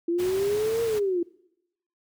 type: linear two-way sweep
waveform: sine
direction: up then down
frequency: 334.9 to 466.2 to 334.9 Hz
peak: -22 dBFS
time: 0.08-1.23 s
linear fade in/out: 5 ms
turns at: 0.83 s
type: noise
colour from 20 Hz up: pink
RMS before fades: -37 dBFS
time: 0.18-1 s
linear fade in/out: 20 ms
effects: noise-tail reverb RT60 0.8 s tail -22 dB re dry + high-pass 80 Hz 12 dB/octave